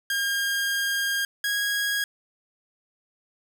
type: tone pair in turn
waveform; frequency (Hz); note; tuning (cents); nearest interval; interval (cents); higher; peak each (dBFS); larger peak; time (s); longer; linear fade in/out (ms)
sawtooth; 1615 / 1646.1; G#6 / G#6; -49 / -16; unison; 33; second; -20; neither; 0.1-1.25 / 1.44-2.04; first; 2
effects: none